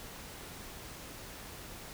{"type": "silence", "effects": ["pink hiss -47 dBFS RMS until 1.93 s"]}